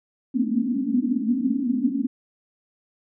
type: band-pass noise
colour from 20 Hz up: pink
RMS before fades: -23 dBFS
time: 0.34-2.07 s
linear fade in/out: 5 ms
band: 220 to 280 Hz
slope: 96 dB/octave
effects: none